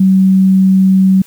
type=tone; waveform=sine; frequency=190 Hz; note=F#3; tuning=46 cents sharp; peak=-5 dBFS; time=0-1.22 s; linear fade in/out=5 ms; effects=white hiss -43 dBFS RMS until 1.26 s